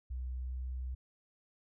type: tone with pitch glide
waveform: sine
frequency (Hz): 63 to 63.51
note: B1 to B1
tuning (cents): +35 to +49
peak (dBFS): -36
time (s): 0.1-0.95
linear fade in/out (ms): 10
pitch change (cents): +14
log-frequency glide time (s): 0.4-0.54
effects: none